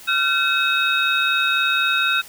sine tone cluster, 1381 / 1525 / 2577 / 3754 Hz, F6 / G6 / E7 / A#7, -20 / -48 / -40 / +11 cents, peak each -22 dBFS, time 0.07-2.22 s, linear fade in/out 20 ms, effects white hiss -42 dBFS RMS until 2.28 s

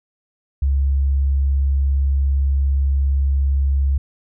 sine tone, 68.7 Hz, C#2, 15 cents flat, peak -14 dBFS, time 0.62-3.98 s, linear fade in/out 5 ms, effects none

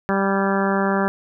harmonic tone with a mistuned harmonic, 196 Hz, G3, in tune, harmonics 1 / 2 / 3 / 4 / 5 / 6 / 7 / 8 / 9, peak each -21 / -24 / -26 / -27 / -28 / -29 / -29 / -30 / -31 dBFS, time 0.09-1.08 s, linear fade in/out 0 ms, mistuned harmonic 9, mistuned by -46 cents, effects none

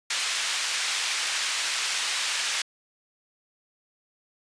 pink band-pass noise, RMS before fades -28 dBFS, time 0.1-2.62 s, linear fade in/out 5 ms, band 1900 to 7600 Hz, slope 12 dB/octave, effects resampled to 22050 Hz

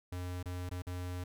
square tone with dropouts, 90 Hz, F#2, 47 cents flat, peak -38 dBFS, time 0.12-1.24 s, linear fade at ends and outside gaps 5 ms, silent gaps 0.429-0.457 / 0.693-0.712 / 0.821-0.868 s, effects none

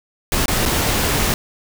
pink noise with dropouts, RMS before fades -18 dBFS, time 0.32-1.34 s, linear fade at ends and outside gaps 1 ms, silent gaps 0.458-0.481 / 0.654-0.659 s, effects none

